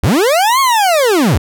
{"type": "linear two-way sweep", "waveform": "40% pulse", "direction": "up then down", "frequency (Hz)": [55.5, 1108.7, 55.5], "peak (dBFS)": -8, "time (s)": [0.03, 1.38], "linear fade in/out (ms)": 5, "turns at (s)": 0.6, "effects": []}